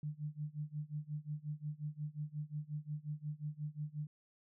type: tone with tremolo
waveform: sine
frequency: 150 Hz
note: D3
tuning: 37 cents sharp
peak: -36 dBFS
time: 0.03-4.07 s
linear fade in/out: 2 ms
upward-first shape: sine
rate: 5.6 Hz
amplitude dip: 95%
effects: none